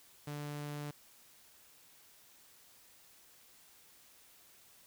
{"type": "tone", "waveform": "sawtooth", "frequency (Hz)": 146.83, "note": "D3", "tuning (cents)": 0, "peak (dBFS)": -36, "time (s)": [0.27, 0.91], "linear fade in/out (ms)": 5, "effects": ["white hiss -62 dBFS RMS until 4.86 s"]}